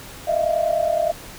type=tone cluster; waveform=sine; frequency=617 / 658 / 688 Hz; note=D#5 / E5 / F5; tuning=-15 / -3 / -26 cents; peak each=-22 dBFS; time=0.27-1.12 s; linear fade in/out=10 ms; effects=pink hiss -39 dBFS RMS until 1.38 s